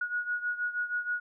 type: beating tone pair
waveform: sine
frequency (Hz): 1452 / 1458.3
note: F#6 / F#6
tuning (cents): -33 / -26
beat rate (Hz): 6.3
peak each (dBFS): -31 / -35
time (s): 0.01-1.2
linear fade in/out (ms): 5
effects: none